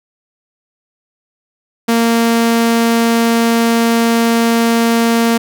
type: tone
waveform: sawtooth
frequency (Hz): 231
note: A#3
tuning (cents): -16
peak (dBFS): -6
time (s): 1.88-5.38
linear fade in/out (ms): 10
effects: none

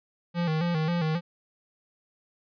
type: tone with vibrato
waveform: square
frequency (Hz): 164.81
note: E3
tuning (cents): 0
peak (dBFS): -25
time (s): 0.34-1.21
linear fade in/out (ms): 50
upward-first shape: square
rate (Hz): 3.7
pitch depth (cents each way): 83
effects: resampled to 11025 Hz

